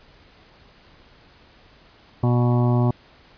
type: harmonic tone with a mistuned harmonic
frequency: 121.6 Hz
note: B2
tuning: 26 cents flat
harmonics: 1 / 2 / 3 / 5 / 6 / 7 / 8 / 9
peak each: -17 / -23 / -27 / -31 / -33 / -34 / -35 / -36 dBFS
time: 2.23-2.91 s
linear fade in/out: 5 ms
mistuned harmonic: 9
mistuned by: +22 cents
effects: pink hiss -52 dBFS RMS until 3.37 s + resampled to 11025 Hz